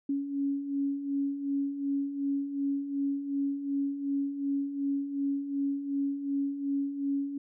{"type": "beating tone pair", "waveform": "sine", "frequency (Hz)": [277.2, 279.9], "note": ["C#4", "C#4"], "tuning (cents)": [0, 17], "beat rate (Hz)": 2.7, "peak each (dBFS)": [-36, -29], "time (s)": [0.09, 7.38], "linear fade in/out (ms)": 5, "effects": []}